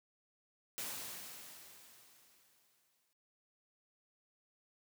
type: noise with exponential decay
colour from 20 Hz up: white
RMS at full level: -41 dBFS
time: 0.78-3.13 s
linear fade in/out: 0 ms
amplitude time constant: 510 ms
effects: noise-tail reverb RT60 0.1 s tail -21 dB re dry + high-pass 100 Hz 12 dB/octave